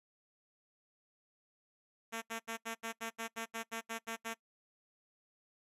5% pulse tone bursts, 226.9 Hz, A#3, 47 cents flat, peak -27 dBFS, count 13, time 2.12-4.344 s, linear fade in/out 20 ms, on 100 ms, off 77 ms, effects noise-tail reverb RT60 0.1 s tail -21 dB re dry + resampled to 32000 Hz

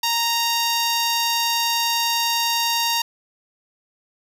10% pulse tone with notch filter, 930 Hz, A#5, 4 cents flat, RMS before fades -21 dBFS, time 0.03-3.02 s, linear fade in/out 5 ms, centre 2100 Hz, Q 1.8, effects resampled to 32000 Hz + 8-bit

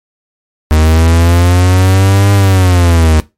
45% pulse linear two-way sweep, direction up then down, 76.9 to 100.7 to 76.9 Hz, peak -5 dBFS, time 0.71-3.2 s, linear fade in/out 0 ms, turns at 2.32 s, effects noise-tail reverb RT60 0.2 s tail -18 dB re dry + MP3 64 kbps

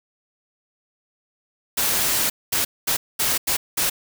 white noise bursts at uneven times, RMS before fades -21 dBFS, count 6, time 1.77-2.3 / 2.52-2.65 / 2.87-2.97 / 3.19-3.38 / 3.47-3.57 / 3.77-3.9 s, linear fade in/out 10 ms, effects none

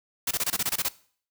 white noise bursts, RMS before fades -26 dBFS, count 10, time 0.27-0.886 s, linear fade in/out 5 ms, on 40 ms, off 24 ms, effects noise-tail reverb RT60 0.5 s tail -20 dB re dry

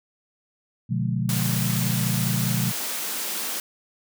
sine chord, B diminished seventh, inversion none, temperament just, 123.47 / 148.16 / 177.8 / 213.4 Hz, B2 / D3 / F3 / Ab3, 0 / +16 / +31 / +47 cents, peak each -25 / -30 / -27 / -30 dBFS, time 0.89-2.72 s, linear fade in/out 20 ms
white high-pass noise, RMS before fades -29 dBFS, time 1.29-3.6 s, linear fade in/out 2 ms, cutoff 170 Hz, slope 48 dB/octave
effects none

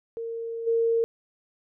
sine tone with level steps, 459.1 Hz, A#4, 26 cents flat, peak -30 / -20 dBFS, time 0.17-1.04 s, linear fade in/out 0 ms, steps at 0.66 s, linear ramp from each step 20 ms, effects none

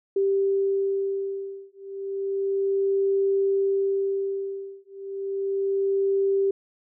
sine beating tone pair, 392 / 392.32 Hz, G4 / G4, 0 / +1 cents, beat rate 0.32 Hz, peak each -25 dBFS, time 0.16-6.51 s, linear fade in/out 5 ms, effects none

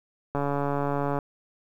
click train, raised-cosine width 1 ms, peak -14 dBFS, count 120, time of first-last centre 0.35-1.188 s, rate 142 Hz, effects 9-bit

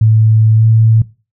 sine tone with pitch glide, 110 to 111.73 Hz, A2 to A2, 0 to +27 cents, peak -5 dBFS, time 0.01-1.02 s, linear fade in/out 5 ms, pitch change +27 cents, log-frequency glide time 0.55-0.65 s, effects noise-tail reverb RT60 0.3 s tail -19 dB re dry

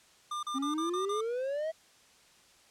square tone bursts, 1200 Hz, D6, 37 cents sharp, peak -34 dBFS, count 6, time 0.31-1.21 s, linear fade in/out 5 ms, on 120 ms, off 36 ms
triangle exponential sweep, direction up, 261.6 to 656 Hz, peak -29 dBFS, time 0.54-1.72 s, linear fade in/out 20 ms
effects white hiss -61 dBFS RMS until 2.7 s + low-pass 8000 Hz 12 dB/octave

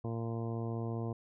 harmonic tone, 115 Hz, A#2, 23 cents flat, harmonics 1 / 2 / 3 / 4 / 5 / 6 / 7 / 8 / 9, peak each -36 / -41 / -43 / -44 / -51 / -48 / -55 / -54 / -53 dBFS, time 0.04-1.13 s, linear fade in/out 5 ms, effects none

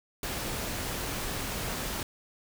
pink noise, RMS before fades -34 dBFS, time 0.23-2.03 s, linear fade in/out 2 ms, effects none

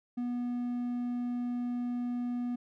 triangle tone, 243.6 Hz, B3, 24 cents flat, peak -29 dBFS, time 0.17-2.56 s, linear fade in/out 10 ms, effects none

